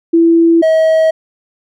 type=tone pair in turn; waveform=sine / triangle; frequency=333.1 / 639.6 Hz; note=E4 / D#5; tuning=+18 / +48 cents; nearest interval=major seventh; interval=1130 cents; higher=second; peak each=-5 dBFS; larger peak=neither; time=0.13-0.62 / 0.62-1.11 s; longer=neither; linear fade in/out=10 ms; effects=none